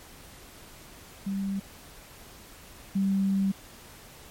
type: tone pair in turn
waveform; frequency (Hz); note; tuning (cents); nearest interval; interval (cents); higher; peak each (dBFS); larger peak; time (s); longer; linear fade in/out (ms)
sine; 196 / 194.76; G3 / G3; 0 / -11; unison; 11; first; -27 / -22; second; 1.26-1.6 / 2.95-3.52; second; 10
effects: pink hiss -49 dBFS RMS until 4.3 s + MP3 64 kbps